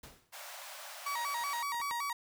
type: noise with exponential decay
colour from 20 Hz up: pink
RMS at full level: -48 dBFS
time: 0.03-0.42 s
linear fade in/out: 5 ms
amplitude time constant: 83 ms
type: high-pass noise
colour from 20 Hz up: pink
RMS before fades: -47 dBFS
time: 0.32-1.63 s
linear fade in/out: 20 ms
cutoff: 560 Hz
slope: 96 dB/octave
type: tone with vibrato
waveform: 35% pulse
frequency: 1037 Hz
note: C6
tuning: 16 cents flat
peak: -32 dBFS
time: 1.06-2.13 s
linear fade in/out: 5 ms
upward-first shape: square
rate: 5.3 Hz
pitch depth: 160 cents each way
type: clicks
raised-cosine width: 0.3 ms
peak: -36 / -34 / -32 / -29 dBFS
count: 4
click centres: 1.413 / 1.745 / 1.802 / 1.912 s
effects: none